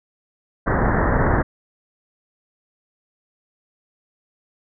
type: low-pass noise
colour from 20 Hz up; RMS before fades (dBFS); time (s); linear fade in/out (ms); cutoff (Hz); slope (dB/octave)
pink; -18; 0.66-1.43; 20; 1900; 96
effects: none